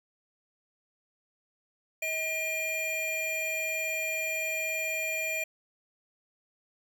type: tone pair together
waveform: square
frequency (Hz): 635.9 / 2403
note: D#5 / D7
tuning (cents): +38 / +39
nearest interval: octave + major seventh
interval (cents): 2301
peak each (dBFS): -37 / -31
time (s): 2.02-5.44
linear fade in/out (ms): 5
effects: none